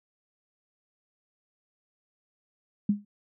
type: tone with exponential decay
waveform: sine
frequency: 205.1 Hz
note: G#3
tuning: 21 cents flat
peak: -17 dBFS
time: 2.89-3.05 s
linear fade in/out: 5 ms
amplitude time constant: 33 ms
effects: none